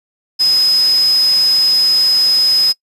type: tone in noise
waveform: sine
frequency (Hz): 5060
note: D#8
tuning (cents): +28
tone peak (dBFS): -9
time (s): 0.39-2.73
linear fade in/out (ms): 20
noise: white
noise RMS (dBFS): -27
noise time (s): 0.39-2.73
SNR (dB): +15
effects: noise-tail reverb RT60 0.1 s tail -22 dB re dry + resampled to 32000 Hz